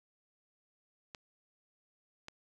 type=clicks; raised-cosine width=0.2 ms; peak=-27 dBFS; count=2; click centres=1.148 / 2.284 s; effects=none